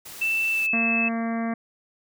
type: noise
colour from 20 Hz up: white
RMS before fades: -40 dBFS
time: 0.05-0.67 s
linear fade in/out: 10 ms
type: tone with pitch glide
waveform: sine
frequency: 2660 to 2614 Hz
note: E7 to E7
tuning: +15 to -15 cents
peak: -21 dBFS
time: 0.21-1.09 s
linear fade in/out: 10 ms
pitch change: -30 cents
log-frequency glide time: 0.51-0.7 s
type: harmonic tone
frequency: 229 Hz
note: A#3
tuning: 31 cents flat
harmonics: 1 / 2 / 3 / 4 / 5 / 6 / 7 / 8 / 9 / 10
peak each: -25 / -39 / -32 / -46 / -38 / -47 / -41 / -43 / -41 / -49 dBFS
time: 0.73-1.54 s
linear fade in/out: 5 ms
effects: none